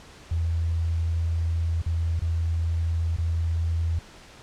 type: tone with dropouts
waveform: sine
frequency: 82.8 Hz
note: E2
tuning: 8 cents sharp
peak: -22 dBFS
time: 0.31-3.99 s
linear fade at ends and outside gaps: 5 ms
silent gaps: 1.819-1.861 / 2.195-2.218 / 3.165-3.183 s
effects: pink hiss -48 dBFS RMS until 4.42 s + low-pass 7000 Hz 12 dB/octave